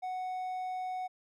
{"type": "tone with hard clipping", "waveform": "triangle", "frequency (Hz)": 740, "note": "F#5", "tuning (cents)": 0, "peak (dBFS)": -35, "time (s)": [0.02, 1.08], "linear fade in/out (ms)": 20, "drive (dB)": 6, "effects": []}